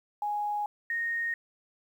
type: tone pair in turn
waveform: sine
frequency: 830.6 / 1856 Hz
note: G#5 / A#6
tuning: 0 / -8 cents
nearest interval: octave + major second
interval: 1392 cents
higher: second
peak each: -28 dBFS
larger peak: neither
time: 0.22-0.66 / 0.9-1.34 s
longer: neither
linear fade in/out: 2 ms
effects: 10-bit